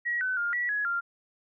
sine tone with pitch steps, 1911 / 1512 / 1409 / 1940 / 1678 / 1391 Hz, A#6 / F#6 / F6 / B6 / G#6 / F6, +43 / +37 / +15 / -31 / +17 / -7 cents, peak -26 dBFS, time 0.05-1.01 s, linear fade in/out 20 ms, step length 160 ms, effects none

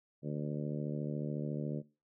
harmonic tone, 74 Hz, D2, 14 cents sharp, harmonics 2 / 3 / 4 / 5 / 6 / 7 / 8, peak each -37 / -41 / -43 / -45 / -47 / -48 / -49 dBFS, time 0.22-1.83 s, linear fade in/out 50 ms, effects noise-tail reverb RT60 0.3 s tail -20 dB re dry

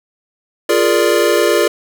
square chord, Bb dominant seventh, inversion second, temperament equal with one note detuned, 347.8 / 415.3 / 466.2 / 587.3 Hz, F4 / Ab4 / Bb4 / D5, -7 / 0 / 0 / 0 cents, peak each -17 dBFS, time 0.69-1.68 s, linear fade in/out 5 ms, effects none

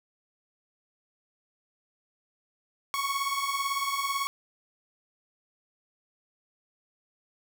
sawtooth beating tone pair, 1099 / 1117 Hz, C#6 / C#6, -15 / +13 cents, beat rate 18 Hz, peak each -27 dBFS, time 2.94-4.27 s, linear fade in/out 0 ms, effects none

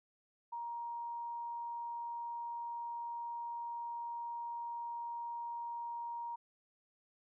sine tone, 941 Hz, A#5, 16 cents sharp, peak -39 dBFS, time 0.52-6.36 s, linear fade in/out 10 ms, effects none

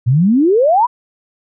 sine exponential sweep, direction up, 113.6 to 1025 Hz, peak -8 dBFS, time 0.06-0.87 s, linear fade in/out 20 ms, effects none

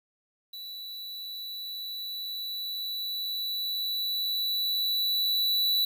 square tone with level ramp, 3951 Hz, B7, in tune, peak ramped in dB -39 to -23 dBFS, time 0.53-5.85 s, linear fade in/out 5 ms, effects 10-bit

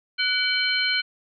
sine tone cluster, 1482 / 2290 / 3050 / 4174 Hz, F#6 / D7 / G7 / C8, +2 / -44 / -48 / -5 cents, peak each -26 dBFS, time 0.18-1.02 s, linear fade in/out 20 ms, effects none

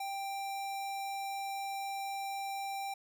square tone, 787 Hz, G5, 7 cents sharp, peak -37 dBFS, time 0-2.94 s, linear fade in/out 5 ms, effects none

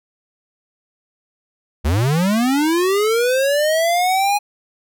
square linear sweep, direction up, 65.5 to 830.6 Hz, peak -15 dBFS, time 1.84-4.39 s, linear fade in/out 20 ms, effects none

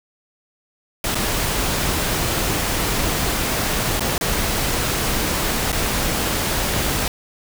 pink noise with dropouts, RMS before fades -21 dBFS, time 1.04-7.08 s, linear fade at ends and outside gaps 2 ms, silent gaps 1.147-1.153 / 3.996-4.006 / 4.18-4.21 / 5.72-5.727 s, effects none

